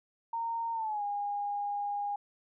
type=tone with pitch glide; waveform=sine; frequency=921 to 815.8 Hz; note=A#5 to G#5; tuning=-21 to -31 cents; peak=-31 dBFS; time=0.33-2.16 s; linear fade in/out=5 ms; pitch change=-210 cents; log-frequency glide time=0.73-1.03 s; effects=none